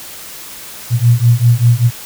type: beating tone pair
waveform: sine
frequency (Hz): 116.54 / 121.64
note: A#2 / B2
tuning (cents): 0 / -26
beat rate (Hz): 5.1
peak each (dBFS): -10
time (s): 0.9-1.91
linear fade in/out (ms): 50
effects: white hiss -31 dBFS RMS until 2.05 s

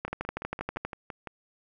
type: two click trains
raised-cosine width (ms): 0.5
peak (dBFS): -22 / -16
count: 8 / 11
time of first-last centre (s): 0.08-1.273 / 0.05-0.85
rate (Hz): 5.87 / 12.5
effects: none

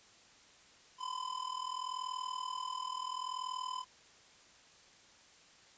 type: tone with amplitude modulation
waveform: square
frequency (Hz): 1016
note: B5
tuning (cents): +49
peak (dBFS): -35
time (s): 0.98-3.85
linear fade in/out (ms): 50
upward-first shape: sine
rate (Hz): 40.7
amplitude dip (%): 80
effects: white hiss -61 dBFS RMS until 5.77 s + resampled to 16000 Hz

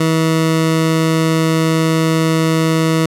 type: tone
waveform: 20% pulse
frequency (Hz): 161.1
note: E3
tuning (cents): -39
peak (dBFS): -7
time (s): 0-3.06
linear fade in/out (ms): 5
effects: low-pass 12000 Hz 12 dB/octave

